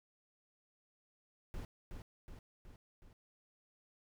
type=noise with echo; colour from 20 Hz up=brown; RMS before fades=-43 dBFS; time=1.54-1.65 s; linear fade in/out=0 ms; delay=370 ms; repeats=4; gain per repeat=-4 dB; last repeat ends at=3.13 s; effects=none